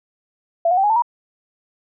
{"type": "tone with pitch steps", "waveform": "sine", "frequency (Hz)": [675, 723.4, 775.4, 831, 890.7, 954.6], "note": ["E5", "F#5", "G5", "G#5", "A5", "A#5"], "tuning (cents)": [41, -39, -19, 1, 21, 41], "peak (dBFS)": -13, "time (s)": [0.65, 1.022], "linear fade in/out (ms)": 5, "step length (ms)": 62, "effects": []}